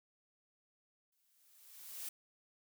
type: noise with exponential growth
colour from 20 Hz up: blue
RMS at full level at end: -42 dBFS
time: 1.12-2.09 s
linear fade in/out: 5 ms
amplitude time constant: 210 ms
effects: none